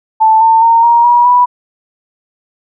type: tone with pitch steps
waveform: sine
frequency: 880 / 899.5 / 919.5 / 939.9 / 960.8 / 982.1 Hz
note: A5 / A5 / A#5 / A#5 / B5 / B5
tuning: 0 / +38 / -24 / +14 / -48 / -10 cents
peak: -4 dBFS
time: 0.2-1.46 s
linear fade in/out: 20 ms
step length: 210 ms
effects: none